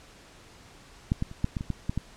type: clicks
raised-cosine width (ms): 5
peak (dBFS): -11 / -15 / -29 / -12 / -17 / -20 / -16 / -15 / -15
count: 9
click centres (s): 1.119 / 1.224 / 1.314 / 1.444 / 1.568 / 1.609 / 1.703 / 1.895 / 1.976
effects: pink hiss -52 dBFS RMS until 2.16 s + low-pass 8000 Hz 12 dB/octave